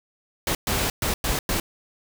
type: noise bursts at uneven times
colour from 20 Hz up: pink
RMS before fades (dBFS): -24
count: 5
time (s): 0.47-0.55 / 0.67-0.9 / 1.02-1.14 / 1.24-1.39 / 1.49-1.6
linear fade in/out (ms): 2
effects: none